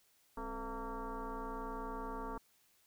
sine tone with frequency modulation, 439.7 Hz, A4, 1 cent flat, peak -39 dBFS, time 0.37-2.38 s, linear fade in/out 5 ms, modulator 235 Hz, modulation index 3.4, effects white hiss -71 dBFS RMS until 2.86 s

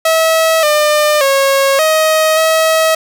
sawtooth tone with pitch steps, 646 / 601 / 547 / 630 / 641 Hz, E5 / D5 / C#5 / D#5 / E5, -35 / +40 / -23 / +21 / -49 cents, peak -5 dBFS, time 0.05-2.95 s, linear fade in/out 5 ms, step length 580 ms, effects none

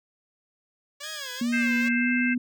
5% pulse tone with vibrato, 560 Hz, C#5, 18 cents sharp, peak -26 dBFS, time 1-1.89 s, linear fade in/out 10 ms, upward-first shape sine, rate 2.3 Hz, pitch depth 200 cents each way
15% pulse tone, 1661.2 Hz, G#6, in tune, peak -29 dBFS, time 1.03-1.41 s, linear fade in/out 5 ms
sine tone with pitch glide, 238.4 to 246.1 Hz, A#3 to B3, +39 to -6 cents, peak -23 dBFS, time 1.41-2.38 s, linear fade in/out 5 ms, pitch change +55 cents, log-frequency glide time 1.92-2.1 s
harmonic tone, 526 Hz, C5, 9 cents sharp, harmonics 3 / 4 / 5, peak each -28 / -29 / -30 dBFS, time 1.52-2.35 s, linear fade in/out 20 ms
effects none

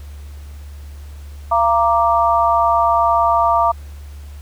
sine chord, Bb major, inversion second, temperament equal with one note detuned, 683.7 / 932.3 / 1174.7 Hz, F5 / Bb5 / D6, -37 / 0 / 0 cents, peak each -16 dBFS, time 1.51-3.72 s, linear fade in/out 10 ms, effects added 72 Hz sine -31 dBFS peak until 4.41 s + pink hiss -48 dBFS RMS until 4.41 s

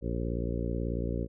harmonic tone with a mistuned harmonic, 58.27 Hz, A#1, in tune, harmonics 1 / 2 / 3 / 4 / 5 / 6 / 7 / 8 / 9, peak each -33 / -36 / -38 / -39 / -40 / -41 / -41 / -42 / -43 dBFS, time 0.01-1.28 s, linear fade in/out 50 ms, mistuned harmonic 9, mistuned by +45 cents, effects none

